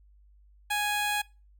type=tone; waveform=15% pulse; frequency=830.6 Hz; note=G#5; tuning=in tune; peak=-20 dBFS; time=0.7-1.22 s; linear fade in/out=10 ms; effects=noise-tail reverb RT60 0.3 s tail -23 dB re dry + added 50 Hz sine -55 dBFS peak until 1.59 s